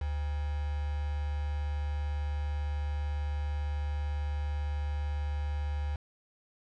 sine tone with quantisation, 73.5 Hz, D2, 2 cents sharp, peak -30 dBFS, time 0.01-5.96 s, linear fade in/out 5 ms, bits 7, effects low-pass 4000 Hz 12 dB/octave

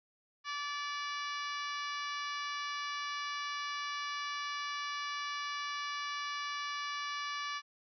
harmonic tone with a mistuned harmonic, 579 Hz, D5, 25 cents flat, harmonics 2 / 3 / 4 / 5 / 6 / 7 / 8 / 9 / 10, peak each -39 / -43 / -45 / -47 / -49 / -50 / -51 / -52 / -53 dBFS, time 0.44-7.62 s, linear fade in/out 50 ms, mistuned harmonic 8, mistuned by +22 cents, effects none

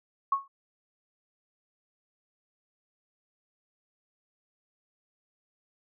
sine tone with exponential decay, 1100 Hz, C#6, 14 cents flat, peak -19 dBFS, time 0.32-0.48 s, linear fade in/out 5 ms, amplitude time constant 33 ms, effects none

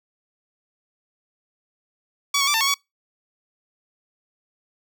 10% pulse tone with pitch steps, 1135 / 1106 / 1168 / 895 / 1105 / 1128 Hz, C#6 / C#6 / D6 / A5 / C#6 / C#6, +41 / -4 / -10 / +29 / -6 / +30 cents, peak -10 dBFS, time 2.34-2.742 s, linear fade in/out 5 ms, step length 67 ms, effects noise-tail reverb RT60 0.2 s tail -25 dB re dry

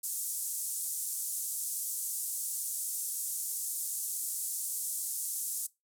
pink band-pass noise, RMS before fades -36 dBFS, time 0.03-5.67 s, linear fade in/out 10 ms, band 7800 to 13000 Hz, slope 24 dB/octave, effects noise-tail reverb RT60 0.2 s tail -20 dB re dry

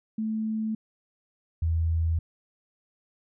sine tone pair in turn, 218.9 / 81.99 Hz, A3 / E2, -9 / -9 cents, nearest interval octave + perfect fourth, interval 1700 cents, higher first, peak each -26 / -22 dBFS, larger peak second, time 0.18-0.75 / 1.62-2.19 s, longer neither, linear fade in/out 5 ms, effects none

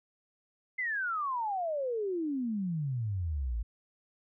sine exponential sweep, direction down, 2093 to 52.1 Hz, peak -30 dBFS, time 0.78-3.63 s, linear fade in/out 10 ms, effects none

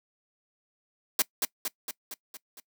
white noise with echo, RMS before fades -23 dBFS, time 1.19-1.22 s, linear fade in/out 2 ms, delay 230 ms, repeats 6, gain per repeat -4 dB, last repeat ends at 2.6 s, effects noise-tail reverb RT60 0.1 s tail -22 dB re dry + high-pass 200 Hz 12 dB/octave

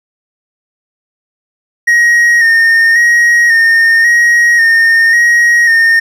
triangle tone with vibrato, 1859 Hz, A#6, 5 cents flat, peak -3 dBFS, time 1.87-6 s, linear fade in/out 10 ms, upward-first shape square, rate 0.92 Hz, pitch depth 28 cents each way, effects none

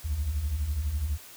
sine beating tone pair, 64.4 / 76.4 Hz, C2 / D#2, -27 / -31 cents, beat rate 12 Hz, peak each -32 / -26 dBFS, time 0.04-1.18 s, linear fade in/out 20 ms, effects tanh soft clip ceiling -22 dBFS + white hiss -48 dBFS RMS until 1.36 s

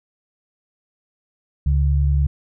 sine tone pair together, 71.04 / 141.1 Hz, C#2 / C#3, +43 / +31 cents, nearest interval octave, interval 1188 cents, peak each -15 / -21 dBFS, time 1.66-2.27 s, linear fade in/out 5 ms, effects none

